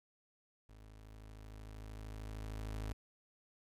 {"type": "tone with level ramp", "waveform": "30% pulse", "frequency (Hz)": 53.1, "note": "G#1", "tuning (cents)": 39, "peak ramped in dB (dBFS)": [-53, -36], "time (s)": [0.69, 2.93], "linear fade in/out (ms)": 5, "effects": ["resampled to 32000 Hz", "12-bit"]}